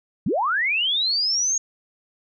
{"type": "linear sweep", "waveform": "sine", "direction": "up", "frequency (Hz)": [130.81, 6645], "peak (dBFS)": -19, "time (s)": [0.26, 1.58], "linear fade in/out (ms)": 5, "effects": []}